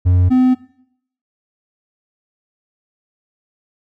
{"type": "tone pair in turn", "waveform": "triangle", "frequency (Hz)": [90.2, 255.1], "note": ["F#2", "C4"], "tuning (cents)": [-44, -44], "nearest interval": "octave + tritone", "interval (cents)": 1800, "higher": "second", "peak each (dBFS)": -7, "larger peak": "neither", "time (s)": [[0.05, 0.3], [0.3, 0.55]], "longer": "neither", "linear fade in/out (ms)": 20, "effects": ["noise-tail reverb RT60 0.7 s tail -19 dB re dry"]}